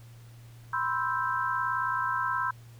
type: chord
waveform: sine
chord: C major seventh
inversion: third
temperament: equal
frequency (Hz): 987.8 / 1046.5 / 1318.5 / 1568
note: B5 / C6 / E6 / G6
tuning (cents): 0 / 0 / 0 / 0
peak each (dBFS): -32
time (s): 0.73-2.51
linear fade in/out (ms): 5
effects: added 117 Hz sine -47 dBFS peak until 2.79 s + pink hiss -59 dBFS RMS until 2.79 s